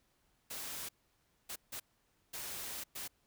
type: noise bursts at uneven times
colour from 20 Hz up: white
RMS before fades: -43 dBFS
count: 5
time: 0.5-0.89 / 1.49-1.56 / 1.72-1.8 / 2.33-2.84 / 2.95-3.08 s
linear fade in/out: 10 ms
effects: pink hiss -75 dBFS RMS until 3.26 s